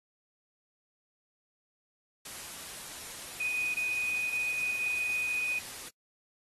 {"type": "tone in noise", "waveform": "sine", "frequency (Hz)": 2489, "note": "D#7", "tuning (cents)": 0, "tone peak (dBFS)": -29, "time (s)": [3.4, 5.59], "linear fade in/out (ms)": 5, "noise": "white", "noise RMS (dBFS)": -43, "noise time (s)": [2.25, 5.89], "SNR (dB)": 11, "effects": ["noise-tail reverb RT60 0.1 s tail -23 dB re dry", "AAC 32 kbps"]}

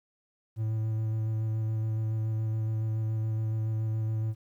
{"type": "tone with vibrato", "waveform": "triangle", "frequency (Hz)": 110, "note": "A2", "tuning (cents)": 0, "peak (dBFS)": -25, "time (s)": [0.56, 4.35], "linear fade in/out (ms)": 50, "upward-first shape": "square", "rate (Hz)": 7.1, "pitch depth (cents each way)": 11, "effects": ["11-bit"]}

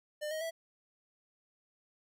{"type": "tone with pitch steps", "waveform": "square", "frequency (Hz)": [600, 627.7, 656.6], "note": ["D5", "D#5", "E5"], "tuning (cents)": [37, 15, -7], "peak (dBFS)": -36, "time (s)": [0.21, 0.51], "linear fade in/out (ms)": 20, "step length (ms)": 100, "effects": ["13-bit"]}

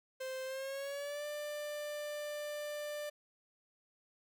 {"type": "tone with pitch glide", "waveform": "45% pulse", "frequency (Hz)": [522, 592.7], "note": ["C5", "D5"], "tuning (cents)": [-4, 16], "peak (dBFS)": -39, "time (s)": [0.2, 3.1], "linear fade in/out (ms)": 10, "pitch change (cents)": 220, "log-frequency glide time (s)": [0.45, 1.26], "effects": []}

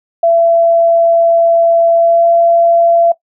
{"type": "tone with pitch glide", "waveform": "sine", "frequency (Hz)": [672, 678.2], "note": ["E5", "E5"], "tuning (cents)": [33, 49], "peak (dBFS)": -6, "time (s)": [0.23, 3.12], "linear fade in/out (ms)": 5, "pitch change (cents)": 16, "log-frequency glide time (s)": [1.96, 2.29], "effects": ["noise-tail reverb RT60 0.1 s tail -17 dB re dry"]}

